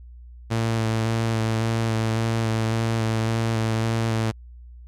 sawtooth tone with vibrato, 112.7 Hz, A2, 42 cents sharp, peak -17 dBFS, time 0.5-4.32 s, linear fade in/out 20 ms, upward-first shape square, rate 1.8 Hz, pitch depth 15 cents each way, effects added 60 Hz sine -40 dBFS peak until 4.87 s + low-pass 9000 Hz 12 dB/octave

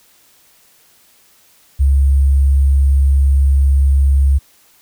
sine tone with sample-and-hold, 68.8 Hz, C#2, 12 cents flat, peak -8 dBFS, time 1.79-4.39 s, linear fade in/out 20 ms, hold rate 8820 Hz, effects white hiss -51 dBFS RMS until 4.81 s

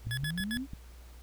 sine exponential sweep, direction up, 105.5 to 285.2 Hz, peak -33 dBFS, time 0.04-0.67 s, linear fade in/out 50 ms
click train, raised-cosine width 5 ms, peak -29 dBFS, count 5, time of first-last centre 0.07-0.734 s, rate 6.02 Hz
25% pulse tone bursts, 1698 Hz, G#6, 38 cents sharp, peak -30 dBFS, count 4, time 0.11-0.572 s, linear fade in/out 0 ms, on 63 ms, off 70 ms
effects added 60 Hz sine -48 dBFS peak until 1.22 s + pink hiss -59 dBFS RMS until 1.22 s

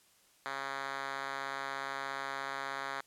5% pulse tone with band-pass filter, 136.8 Hz, C#3, 23 cents flat, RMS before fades -39 dBFS, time 0.46-3.01 s, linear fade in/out 0 ms, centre 1700 Hz, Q 0.82, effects white hiss -66 dBFS RMS until 3.06 s + low-pass 12000 Hz 12 dB/octave

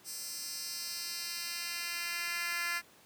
10% pulse tone with high-pass filter sweep, 344.7 Hz, F4, 23 cents flat, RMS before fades -38 dBFS, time 0.04-2.82 s, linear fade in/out 50 ms, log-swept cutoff 6900 to 1800 Hz, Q 1.4, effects pink hiss -60 dBFS RMS until 3.05 s + high-pass 150 Hz 12 dB/octave

